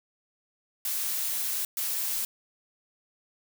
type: noise bursts at uneven times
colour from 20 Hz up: blue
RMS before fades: -30 dBFS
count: 2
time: 0.85-1.65 / 1.77-2.25 s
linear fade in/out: 2 ms
effects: none